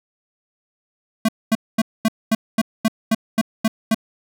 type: tone bursts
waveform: square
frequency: 221.8 Hz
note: A3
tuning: 14 cents sharp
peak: -14 dBFS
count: 11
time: 1.25-3.946 s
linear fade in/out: 5 ms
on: 36 ms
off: 230 ms
effects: none